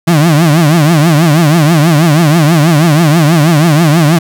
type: tone with vibrato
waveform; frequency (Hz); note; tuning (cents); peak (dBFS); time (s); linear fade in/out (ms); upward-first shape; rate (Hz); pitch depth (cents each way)
35% pulse; 158.2; D#3; +29; -3; 0.07-4.19; 10; triangle; 6.2; 200
effects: none